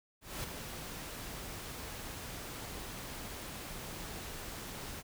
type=noise with ADSR envelope; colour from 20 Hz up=pink; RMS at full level=-38 dBFS; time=0.21-5.03 s; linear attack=230 ms; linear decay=3 ms; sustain=-6 dB; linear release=39 ms; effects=none